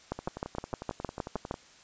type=two click trains; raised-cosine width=1 ms; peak=-23 / -17 dBFS; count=16 / 10; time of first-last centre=0.19-1.541 / 0.12-1.511 s; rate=11.1 / 6.47 Hz; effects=white hiss -56 dBFS RMS until 1.83 s + resampled to 16000 Hz